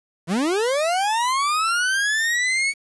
40% pulse linear sweep, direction up, 153 to 2242 Hz, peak -18 dBFS, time 0.27-2.74 s, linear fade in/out 50 ms, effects resampled to 24000 Hz + 8-bit

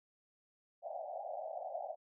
pink band-pass noise, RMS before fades -43 dBFS, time 0.82-1.96 s, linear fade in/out 50 ms, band 580 to 780 Hz, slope 96 dB/octave, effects none

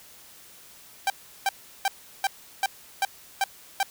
sawtooth tone bursts, 784 Hz, G5, in tune, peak -17 dBFS, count 8, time 1.07-3.83 s, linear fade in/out 2 ms, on 30 ms, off 360 ms, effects white hiss -50 dBFS RMS until 3.9 s

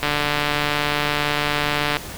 click train, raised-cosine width 0.3 ms, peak -4 dBFS, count 286, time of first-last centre 0.03-1.969 s, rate 147 Hz, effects pink hiss -34 dBFS RMS until 2.17 s

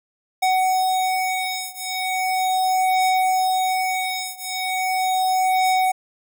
square beating tone pair, 748 / 748.38 Hz, F#5 / F#5, +19 / +20 cents, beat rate 0.38 Hz, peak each -22 / -23 dBFS, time 0.42-5.92 s, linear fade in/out 10 ms, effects none

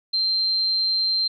sine tone, 4145 Hz, C8, 17 cents flat, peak -19 dBFS, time 0.13-1.28 s, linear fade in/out 10 ms, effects none

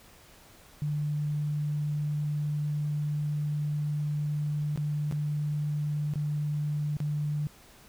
sine tone with dropouts, 148.5 Hz, D3, 20 cents sharp, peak -27 dBFS, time 0.82-7.47 s, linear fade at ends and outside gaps 0 ms, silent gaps 4.76-4.775 / 5.112-5.124 / 6.137-6.157 / 6.968-7.003 s, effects pink hiss -55 dBFS RMS until 7.88 s

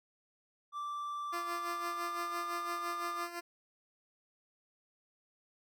triangle tone with pitch glide, 1171 to 1202.5 Hz, D6 to D6, -5 to +41 cents, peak -35 dBFS, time 0.72-3.28 s, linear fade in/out 50 ms, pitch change +46 cents, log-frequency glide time 1.41-2.35 s
10% pulse tone with tremolo, 345.2 Hz, F4, 20 cents flat, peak -29 dBFS, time 1.32-3.41 s, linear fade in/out 20 ms, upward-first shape sine, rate 5.9 Hz, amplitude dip 65%
effects none

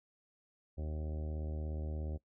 harmonic tone, 77 Hz, D#2, 17 cents flat, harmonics 1 / 2 / 3 / 4 / 5 / 6 / 7 / 8 / 9 / 10, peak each -37 / -47 / -50 / -52 / -52 / -59 / -52 / -58 / -63 / -64 dBFS, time 0.77-2.18 s, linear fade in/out 20 ms, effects noise-tail reverb RT60 0.1 s tail -20 dB re dry

